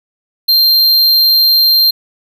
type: tone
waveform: square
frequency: 4174 Hz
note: C8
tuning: 5 cents flat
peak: -7 dBFS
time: 0.48-1.91 s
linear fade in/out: 10 ms
effects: none